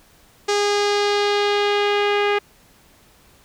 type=tone with low-pass filter sweep; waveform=sawtooth; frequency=409.7 Hz; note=G#4; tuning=24 cents flat; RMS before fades=-19 dBFS; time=0.48-2.39 s; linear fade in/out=10 ms; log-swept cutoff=6100 to 2500 Hz; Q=1.8; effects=pink hiss -53 dBFS RMS until 3.44 s